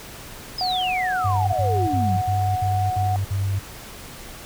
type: exponential sweep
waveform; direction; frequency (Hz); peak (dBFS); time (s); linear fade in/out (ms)
sine; down; 5160 to 169.6; -24; 0.58-2.17; 5
type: tone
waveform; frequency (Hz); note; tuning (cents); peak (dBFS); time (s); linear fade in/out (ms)
sine; 737; F#5; -7; -22; 0.61-3.16; 0
type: tone bursts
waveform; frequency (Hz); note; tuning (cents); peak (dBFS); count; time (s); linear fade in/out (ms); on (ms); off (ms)
sine; 98; G2; 0; -20; 7; 1.24-3.594; 10; 290; 54
effects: pink hiss -39 dBFS RMS until 4.45 s